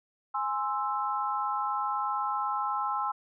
sine chord, Ab augmented, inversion none, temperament equal, 830.6 / 1046.5 / 1318.5 Hz, Ab5 / C6 / E6, 0 / 0 / 0 cents, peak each -32 dBFS, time 0.34-3.12 s, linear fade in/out 10 ms, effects none

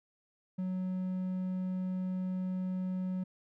triangle tone, 185 Hz, F#3, in tune, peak -30 dBFS, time 0.58-3.24 s, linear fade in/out 10 ms, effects none

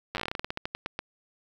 slowing click train, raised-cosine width 0.3 ms, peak -15 dBFS, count 19, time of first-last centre 0.15-0.991 s, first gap 9 ms, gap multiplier 1.17, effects 8-bit

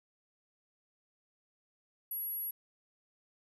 sine tone, 11410 Hz, F9, 36 cents sharp, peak -35 dBFS, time 2.11-2.51 s, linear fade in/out 5 ms, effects none

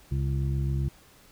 harmonic tone, 67.7 Hz, C#2, 40 cents flat, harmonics 1 / 2 / 3 / 5, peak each -28 / -27 / -39 / -41 dBFS, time 0.11-0.89 s, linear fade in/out 10 ms, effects pink hiss -56 dBFS RMS until 1.31 s

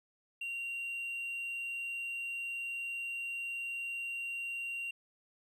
sine tone with hard clipping, 2761 Hz, F7, 20 cents flat, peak -37 dBFS, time 0.41-4.91 s, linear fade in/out 5 ms, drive 2 dB, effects none

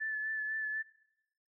sine tone with vibrato, 1742 Hz, A6, 18 cents flat, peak -33 dBFS, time 0-0.83 s, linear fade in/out 20 ms, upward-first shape sine, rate 4 Hz, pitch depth 22 cents each way, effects noise-tail reverb RT60 0.8 s tail -19 dB re dry

